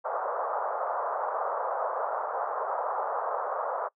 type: band-pass noise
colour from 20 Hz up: pink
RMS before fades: -31 dBFS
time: 0.04-3.89 s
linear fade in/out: 20 ms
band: 510 to 1300 Hz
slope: 48 dB/octave
effects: noise-tail reverb RT60 0.1 s tail -24 dB re dry